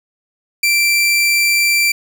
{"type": "tone", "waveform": "sawtooth", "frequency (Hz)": 2349, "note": "D7", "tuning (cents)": 0, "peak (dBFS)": -8, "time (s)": [0.63, 1.92], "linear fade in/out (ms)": 5, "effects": []}